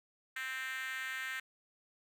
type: tone with high-pass filter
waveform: 5% pulse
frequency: 261.6 Hz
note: C4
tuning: in tune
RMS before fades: -40 dBFS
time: 0.36-1.4 s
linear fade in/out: 5 ms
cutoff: 1700 Hz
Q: 4.5
effects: none